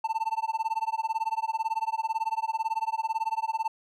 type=tone with tremolo; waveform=triangle; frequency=890 Hz; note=A5; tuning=20 cents sharp; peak=-21 dBFS; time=0.04-3.68 s; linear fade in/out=5 ms; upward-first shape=sine; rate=18 Hz; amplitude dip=100%; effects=none